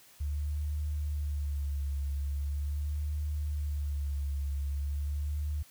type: tone with vibrato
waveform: sine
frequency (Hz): 72.4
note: D2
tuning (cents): -24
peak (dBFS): -30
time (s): 0.2-5.63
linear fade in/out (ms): 10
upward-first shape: sine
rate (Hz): 0.41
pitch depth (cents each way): 53
effects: white hiss -58 dBFS RMS until 5.7 s